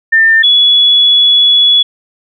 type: tone pair in turn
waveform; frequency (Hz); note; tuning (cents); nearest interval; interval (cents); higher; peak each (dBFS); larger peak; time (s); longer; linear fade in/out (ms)
sine; 1798 / 3394; A6 / G#7; +37 / +37; major seventh; 1100; second; -4; neither; 0.12-0.43 / 0.43-1.83; second; 10
effects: none